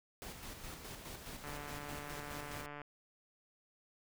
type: noise with tremolo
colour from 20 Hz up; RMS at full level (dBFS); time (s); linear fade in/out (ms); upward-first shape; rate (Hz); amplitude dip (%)
pink; -47; 0.22-2.66; 0; square; 4.8; 40
type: click train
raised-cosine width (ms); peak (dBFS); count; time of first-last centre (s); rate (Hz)
0.5; -32; 202; 1.44-2.817; 146
effects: none